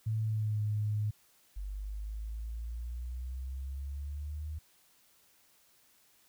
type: tone with pitch glide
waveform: sine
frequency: 110 to 105.7 Hz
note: A2 to G#2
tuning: 0 to +31 cents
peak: -29 dBFS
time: 0.06-1.11 s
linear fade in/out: 10 ms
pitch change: -69 cents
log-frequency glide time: 0.23-0.61 s
type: exponential sweep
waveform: sine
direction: up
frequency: 48.31 to 77.5 Hz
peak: -36 dBFS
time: 1.56-4.59 s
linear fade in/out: 10 ms
effects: white hiss -66 dBFS RMS until 6.28 s